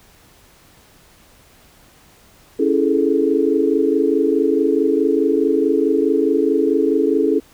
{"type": "chord", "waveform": "sine", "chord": "A major seventh", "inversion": "first", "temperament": "equal", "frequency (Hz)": [277.2, 329.6, 415.3, 440], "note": ["C#4", "E4", "G#4", "A4"], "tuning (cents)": [0, 0, 0, 0], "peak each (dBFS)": -19, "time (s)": [2.59, 7.4], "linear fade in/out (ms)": 10, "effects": ["pink hiss -50 dBFS RMS until 7.53 s"]}